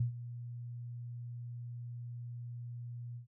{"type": "tone with ADSR envelope", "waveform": "sine", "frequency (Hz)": 120, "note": "B2", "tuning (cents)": -49, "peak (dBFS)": -27, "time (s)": [0, 3.27], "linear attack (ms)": 6, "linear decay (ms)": 110, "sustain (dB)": -14, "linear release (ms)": 110, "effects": []}